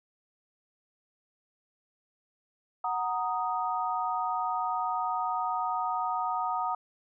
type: chord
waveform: sine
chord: D# minor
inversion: first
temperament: equal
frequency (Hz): 740 / 932.3 / 1244.5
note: F#5 / A#5 / D#6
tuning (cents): 0 / 0 / 0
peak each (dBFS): -32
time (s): 2.84-6.75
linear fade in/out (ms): 5
effects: none